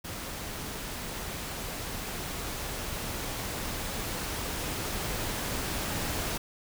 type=noise with level ramp; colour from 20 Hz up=pink; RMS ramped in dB=-38 to -32 dBFS; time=0.04-6.38 s; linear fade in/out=10 ms; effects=none